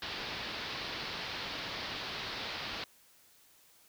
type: low-pass noise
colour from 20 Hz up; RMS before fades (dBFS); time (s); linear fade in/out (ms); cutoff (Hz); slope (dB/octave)
white; -40; 0.02-2.84; 2; 4800; 48
effects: white hiss -63 dBFS RMS until 3.88 s